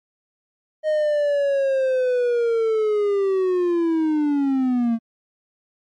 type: linear sweep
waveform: triangle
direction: down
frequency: 622.3 to 224.9 Hz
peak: -15 dBFS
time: 0.83-4.99 s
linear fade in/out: 50 ms
effects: MP3 48 kbps